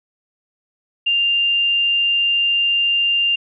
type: tone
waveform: sine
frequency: 2794 Hz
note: F7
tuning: in tune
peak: -14 dBFS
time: 1.06-3.36 s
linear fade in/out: 10 ms
effects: none